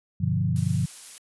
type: chord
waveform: sine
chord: G dominant seventh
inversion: none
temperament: equal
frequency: 98 / 123.47 / 146.83 / 174.61 Hz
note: G2 / B2 / D3 / F3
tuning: 0 / 0 / 0 / 0 cents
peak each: -27 dBFS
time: 0.2-0.86 s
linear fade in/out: 10 ms
type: noise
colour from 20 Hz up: blue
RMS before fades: -40 dBFS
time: 0.56-1.18 s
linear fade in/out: 0 ms
effects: resampled to 24000 Hz